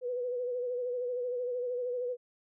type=tone with vibrato; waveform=sine; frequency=493.8 Hz; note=B4; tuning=in tune; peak=-31 dBFS; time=0.01-2.17 s; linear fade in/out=50 ms; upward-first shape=sine; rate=13 Hz; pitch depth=44 cents each way; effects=none